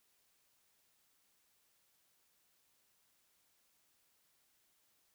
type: silence
effects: white hiss -75 dBFS RMS until 5.14 s